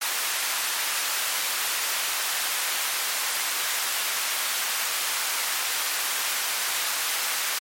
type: high-pass noise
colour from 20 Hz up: pink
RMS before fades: -27 dBFS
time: 0.01-7.59 s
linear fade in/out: 10 ms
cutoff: 1200 Hz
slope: 12 dB/octave
effects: MP3 64 kbps